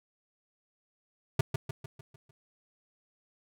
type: tone with echo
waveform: square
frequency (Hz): 131.5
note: C3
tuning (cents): +9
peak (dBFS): -21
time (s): 1.39-1.41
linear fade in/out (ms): 5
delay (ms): 150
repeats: 6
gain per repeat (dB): -6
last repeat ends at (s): 2.31
effects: none

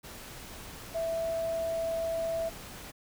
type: tone in noise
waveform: sine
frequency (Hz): 659.3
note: E5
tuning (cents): 0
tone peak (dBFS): -29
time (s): 0.94-2.5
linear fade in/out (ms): 20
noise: pink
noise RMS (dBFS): -45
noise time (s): 0.03-2.92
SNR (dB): +13
effects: none

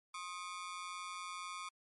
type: ring-modulated tone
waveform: sawtooth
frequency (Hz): 1159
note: D6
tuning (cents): -23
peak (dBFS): -36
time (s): 0.14-1.69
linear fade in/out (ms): 5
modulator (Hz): 90.9
effects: MP3 48 kbps

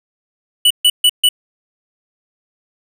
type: tone bursts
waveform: square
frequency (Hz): 2960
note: F#7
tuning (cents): 0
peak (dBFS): -8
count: 4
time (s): 0.65-1.29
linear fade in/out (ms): 5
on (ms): 55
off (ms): 140
effects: none

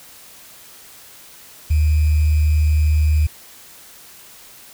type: tone with sample-and-hold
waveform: sine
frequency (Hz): 76.4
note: D#2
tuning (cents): -31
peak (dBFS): -12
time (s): 1.7-3.27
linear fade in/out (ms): 10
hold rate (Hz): 2450
effects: white hiss -43 dBFS RMS until 4.73 s

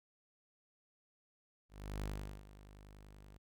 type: tone with ADSR envelope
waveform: sawtooth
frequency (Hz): 50.5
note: G#1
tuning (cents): -48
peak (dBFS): -34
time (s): 1.69-3.38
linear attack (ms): 340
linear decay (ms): 400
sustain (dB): -17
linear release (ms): 13
effects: none

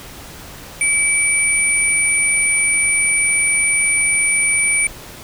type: tone pair together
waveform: sine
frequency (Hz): 2288 / 9152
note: D7 / D9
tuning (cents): -46 / -46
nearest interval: 2 octaves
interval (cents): 2400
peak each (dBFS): -16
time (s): 0.81-4.87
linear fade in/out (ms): 2
effects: pink hiss -36 dBFS RMS until 5.23 s

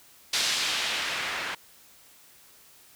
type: noise with low-pass filter sweep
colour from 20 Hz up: blue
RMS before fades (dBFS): -29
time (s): 0.33-1.55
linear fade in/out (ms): 5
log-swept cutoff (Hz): 4600 to 1800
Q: 1.1
effects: white hiss -55 dBFS RMS until 2.95 s

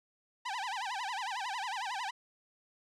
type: tone with vibrato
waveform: sawtooth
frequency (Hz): 880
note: A5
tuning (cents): 0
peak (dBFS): -31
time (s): 0.45-2.11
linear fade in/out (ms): 10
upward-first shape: sine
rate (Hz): 11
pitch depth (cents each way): 250
effects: low-pass 6000 Hz 12 dB/octave

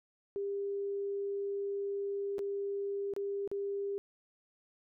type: tone with dropouts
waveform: sine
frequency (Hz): 399.7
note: G4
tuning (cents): +34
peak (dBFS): -33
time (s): 0.36-3.98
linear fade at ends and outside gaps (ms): 0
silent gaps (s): 2.383-2.391 / 3.137-3.164 / 3.476-3.515
effects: none

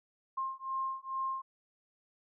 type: beating tone pair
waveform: sine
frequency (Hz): 1061 / 1063.3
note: C6 / C6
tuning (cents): +24 / +28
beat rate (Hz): 2.3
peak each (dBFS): -37 / -37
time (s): 0.37-1.42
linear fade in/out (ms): 10
effects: none

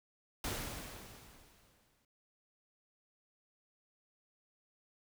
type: noise with exponential decay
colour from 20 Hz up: pink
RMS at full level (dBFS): -37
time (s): 0.44-2.05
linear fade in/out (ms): 2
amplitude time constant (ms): 350
effects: none

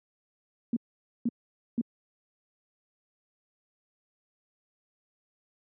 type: tone bursts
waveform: sine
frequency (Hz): 234.3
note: A#3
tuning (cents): +9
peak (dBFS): -23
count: 3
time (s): 0.73-1.812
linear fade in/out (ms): 2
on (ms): 34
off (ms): 490
effects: high-pass 150 Hz 12 dB/octave

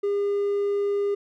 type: tone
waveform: triangle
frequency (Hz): 404.5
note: G#4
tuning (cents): -46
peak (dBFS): -19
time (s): 0.03-1.15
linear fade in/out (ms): 10
effects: tanh soft clip ceiling -15 dBFS

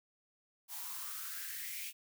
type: noise with high-pass filter sweep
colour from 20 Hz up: blue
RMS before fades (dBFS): -43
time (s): 0.68-1.93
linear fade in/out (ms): 50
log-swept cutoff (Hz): 820 to 2500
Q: 5.5
effects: none

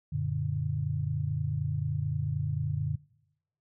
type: chord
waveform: sine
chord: Gb augmented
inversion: none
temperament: equal with one note detuned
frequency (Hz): 92.5 / 116.54 / 145.9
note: Gb2 / Bb2 / D3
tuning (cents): 0 / 0 / -11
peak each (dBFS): -34 / -34 / -30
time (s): 0.12-2.96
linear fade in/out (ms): 10
effects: noise-tail reverb RT60 0.9 s tail -23 dB re dry

